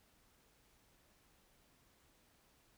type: silence
effects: pink hiss -71 dBFS RMS until 2.77 s